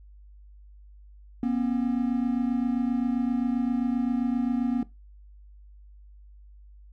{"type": "tone pair together", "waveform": "triangle", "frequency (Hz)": [240.3, 267.9], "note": ["B3", "C4"], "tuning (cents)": [-47, 41], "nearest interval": "major second", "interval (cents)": 188, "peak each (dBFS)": [-23, -26], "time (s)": [1.43, 4.83], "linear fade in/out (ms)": 2, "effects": ["noise-tail reverb RT60 0.2 s tail -19 dB re dry", "added 50 Hz sine -47 dBFS peak until 6.92 s"]}